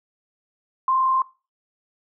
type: tone with frequency modulation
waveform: sine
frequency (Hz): 1049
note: C6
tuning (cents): +4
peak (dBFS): -17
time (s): 0.88-1.22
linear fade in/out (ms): 2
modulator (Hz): 36.1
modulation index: 0.43
effects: noise-tail reverb RT60 0.3 s tail -19 dB re dry